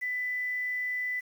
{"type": "tone with quantisation", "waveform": "sine", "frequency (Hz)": 1994, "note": "B6", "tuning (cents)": 16, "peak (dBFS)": -29, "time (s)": [0.01, 1.21], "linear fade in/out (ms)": 20, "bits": 9, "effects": []}